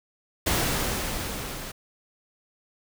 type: noise with level ramp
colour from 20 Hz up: pink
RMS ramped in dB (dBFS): -23 to -37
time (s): 0.46-1.72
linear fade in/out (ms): 10
effects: none